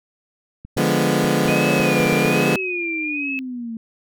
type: clicks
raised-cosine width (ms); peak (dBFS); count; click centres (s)
5; -24; 10; 0.65 / 0.767 / 1.244 / 1.455 / 1.492 / 1.802 / 2.002 / 2.061 / 2.127 / 2.256
type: chord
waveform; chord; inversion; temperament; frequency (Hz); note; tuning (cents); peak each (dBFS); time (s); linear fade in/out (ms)
20% pulse; D diminished seventh; none; equal; 146.83 / 174.61 / 207.7 / 246.9; D3 / F3 / Ab3 / Cb4; 0 / 0 / 0 / 0; -17; 0.77-2.56; 2
type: tone with vibrato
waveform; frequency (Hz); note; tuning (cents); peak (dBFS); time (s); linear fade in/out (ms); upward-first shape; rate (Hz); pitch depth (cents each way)
sine; 2474; D#7; -10; -23; 1.48-3.39; 0; sine; 1.2; 79
type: exponential sweep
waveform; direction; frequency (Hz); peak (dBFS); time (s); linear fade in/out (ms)
sine; down; 622.3 to 222.6; -26; 1.5-3.77; 2
effects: none